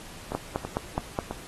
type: two click trains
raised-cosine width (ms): 1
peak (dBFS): -13 / -18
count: 5 / 4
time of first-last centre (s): 0.35-1.189 / 0.32-1.31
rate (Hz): 4.77 / 3.03
effects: pink hiss -45 dBFS RMS until 1.47 s + AAC 32 kbps